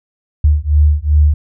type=beating tone pair; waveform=sine; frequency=73.42 / 76.02 Hz; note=D2 / D#2; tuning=0 / -40 cents; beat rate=2.6 Hz; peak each=-11 dBFS; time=0.44-1.34 s; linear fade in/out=5 ms; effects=none